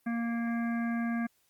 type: harmonic tone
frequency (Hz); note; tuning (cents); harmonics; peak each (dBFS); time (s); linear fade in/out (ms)
233.1; A#3; 0; 1 / 3 / 5 / 7 / 9 / 10; -29 / -41 / -45 / -41 / -47 / -54; 0.06-1.27; 10
effects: white hiss -71 dBFS RMS until 1.49 s + Opus 24 kbps